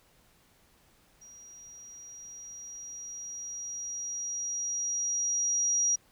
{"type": "tone with level ramp", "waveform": "sine", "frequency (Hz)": 5740, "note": "F8", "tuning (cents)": 47, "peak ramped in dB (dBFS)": [-49, -23], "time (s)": [1.21, 5.96], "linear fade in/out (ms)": 10, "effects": ["pink hiss -64 dBFS RMS until 6.11 s"]}